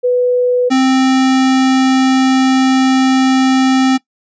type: tone pair in turn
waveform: sine / square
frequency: 495 / 262.2 Hz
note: B4 / C4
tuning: +4 / +4 cents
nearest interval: major seventh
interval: 1100 cents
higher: first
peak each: -9 dBFS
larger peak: neither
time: 0.03-0.7 / 0.7-3.98 s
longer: second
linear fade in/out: 20 ms
effects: noise-tail reverb RT60 0.1 s tail -20 dB re dry + resampled to 16000 Hz